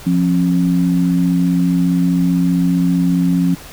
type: tone pair together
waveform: sine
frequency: 175.1 / 270.3 Hz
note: F3 / C#4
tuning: +5 / -44 cents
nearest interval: minor sixth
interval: 751 cents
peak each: -13 / -16 dBFS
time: 0.06-3.55 s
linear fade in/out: 10 ms
effects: pink hiss -36 dBFS RMS until 3.72 s